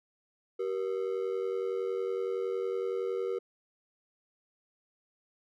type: ring-modulated tone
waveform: triangle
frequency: 430 Hz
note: A4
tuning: 40 cents flat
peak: -25 dBFS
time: 0.59-3.39 s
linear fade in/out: 10 ms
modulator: 45.4 Hz
effects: none